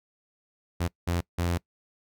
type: tone bursts at uneven times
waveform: sawtooth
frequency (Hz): 86.6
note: F2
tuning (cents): -14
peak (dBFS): -21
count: 3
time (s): 0.8-0.88 / 1.07-1.21 / 1.38-1.58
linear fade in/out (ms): 10
effects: noise-tail reverb RT60 0.1 s tail -23 dB re dry